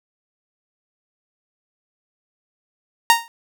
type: tone with exponential decay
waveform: sawtooth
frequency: 928 Hz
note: A#5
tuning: 8 cents flat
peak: -3 dBFS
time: 3.1-3.28 s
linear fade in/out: 0 ms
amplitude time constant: 39 ms
effects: none